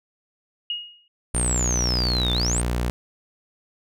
sine tone with exponential decay, 2874 Hz, F7, 49 cents sharp, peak -22 dBFS, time 0.7-1.08 s, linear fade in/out 2 ms, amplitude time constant 82 ms
sawtooth tone with pitch glide, 61 to 60.13 Hz, B1 to B1, -21 to -46 cents, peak -18 dBFS, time 1.34-2.9 s, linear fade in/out 0 ms, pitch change -25 cents, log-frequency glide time 2.23-2.42 s
sine exponential two-way sweep, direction down then up, 9190 to 3500 to 9190 Hz, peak -23 dBFS, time 1.34-2.62 s, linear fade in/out 20 ms, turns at 2.33 s
effects none

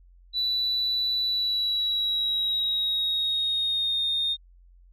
sine tone with pitch glide, 3963 to 3676 Hz, B7 to A#7, +5 to -25 cents, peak -22 dBFS, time 0.33-4.37 s, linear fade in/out 50 ms, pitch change -130 cents, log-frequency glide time 1.24-4.04 s, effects tanh soft clip ceiling -19 dBFS + added 44 Hz sine -51 dBFS peak until 4.92 s

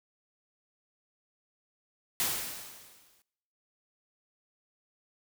white noise with exponential decay, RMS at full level -28 dBFS, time 2.2-3.22 s, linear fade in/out 1 ms, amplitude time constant 220 ms, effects noise-tail reverb RT60 1.0 s tail -24 dB re dry

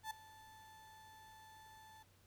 35% pulse tone with ADSR envelope, 877 Hz, A5, 6 cents flat, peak -38 dBFS, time 0.03-2.03 s, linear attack 77 ms, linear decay 6 ms, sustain -18 dB, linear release 6 ms, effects added 95 Hz sine -70 dBFS peak until 2.26 s + pink hiss -71 dBFS RMS until 2.26 s

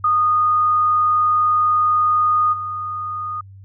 sine tone with level steps, 1232 Hz, D#6, 17 cents flat, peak -13 / -23 dBFS, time 0.04-3.41 s, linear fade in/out 5 ms, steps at 2.52 s, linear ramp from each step 20 ms, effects added 97 Hz sine -38 dBFS peak until 3.64 s

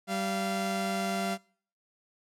sawtooth tone pair together, 194 / 689.5 Hz, G3 / F5, -18 / -22 cents, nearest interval octave + minor seventh, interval 2196 cents, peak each -28 dBFS, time 0.07-1.38 s, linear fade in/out 50 ms, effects noise-tail reverb RT60 0.5 s tail -24 dB re dry + low-pass 12000 Hz 12 dB/octave

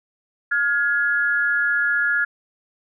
sine tone pair together, 1420.3 / 1685 Hz, F6 / G#6, +29 / +25 cents, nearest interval minor third, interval 296 cents, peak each -20 dBFS, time 0.51-2.25 s, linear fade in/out 10 ms, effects none

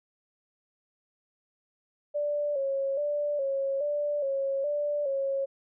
sine tone with vibrato, 566 Hz, C#5, 36 cents sharp, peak -26 dBFS, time 2.14-5.46 s, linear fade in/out 20 ms, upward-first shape square, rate 1.2 Hz, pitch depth 61 cents each way, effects none

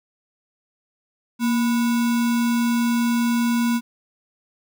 sine tone with sample-and-hold, 235 Hz, A#3, 14 cents sharp, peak -17 dBFS, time 1.39-3.81 s, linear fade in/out 50 ms, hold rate 1225 Hz, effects none

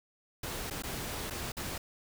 pink noise with dropouts, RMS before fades -38 dBFS, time 0.43-1.78 s, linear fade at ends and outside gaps 5 ms, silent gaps 0.701-0.708 / 0.823-0.835 / 1.3-1.306 / 1.52-1.568 s, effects none

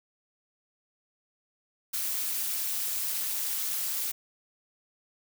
blue noise with amplitude modulation, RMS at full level -28 dBFS, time 1.93-4.12 s, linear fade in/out 10 ms, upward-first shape sine, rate 209 Hz, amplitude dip 70%, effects none

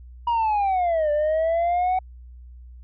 sine linear two-way sweep, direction down then up, 960 to 587.3 to 751 Hz, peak -16 dBFS, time 0.27-1.99 s, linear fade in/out 5 ms, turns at 1.11 s, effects tanh soft clip ceiling -18 dBFS + added 61 Hz sine -40 dBFS peak until 2.83 s

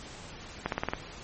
accelerating click train, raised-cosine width 0.5 ms, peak -13 dBFS, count 6, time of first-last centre 0.66-0.935 s, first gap 62 ms, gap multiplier 0.94, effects pink hiss -45 dBFS RMS until 1.23 s + MP3 32 kbps

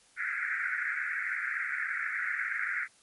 pink band-pass noise, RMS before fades -33 dBFS, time 0.16-2.88 s, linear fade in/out 50 ms, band 1400 to 2200 Hz, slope 96 dB/octave, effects white hiss -62 dBFS RMS until 3.02 s + MP3 48 kbps

